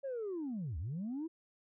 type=linear two-way sweep; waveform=sine; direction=down then up; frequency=563 to 69 to 337.9 Hz; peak=-35 dBFS; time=0.03-1.28 s; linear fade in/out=20 ms; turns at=0.78 s; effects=tanh soft clip ceiling -34 dBFS